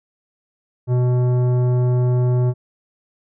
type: tone with tanh clipping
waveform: triangle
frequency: 124.3 Hz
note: B2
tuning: 12 cents sharp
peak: -16 dBFS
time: 0.87-2.54 s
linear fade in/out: 50 ms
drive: 17 dB
effects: none